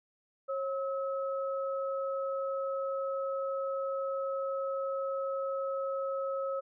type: tone pair together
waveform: sine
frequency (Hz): 542.9 / 1289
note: C#5 / E6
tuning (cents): -36 / -39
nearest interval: octave + minor third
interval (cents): 1497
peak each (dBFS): -32 / -38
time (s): 0.48-6.61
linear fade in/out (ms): 20
effects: none